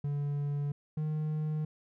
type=tone pair in turn; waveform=triangle; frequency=144 / 153.77 Hz; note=D3 / D#3; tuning=-34 / -20 cents; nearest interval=minor second; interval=114 cents; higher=second; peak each=-28 dBFS; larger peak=neither; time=0.04-0.72 / 0.97-1.65 s; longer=neither; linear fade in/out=5 ms; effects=none